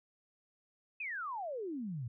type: exponential sweep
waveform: sine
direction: down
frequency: 2603 to 110 Hz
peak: -37 dBFS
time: 1-2.08 s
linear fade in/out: 5 ms
effects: none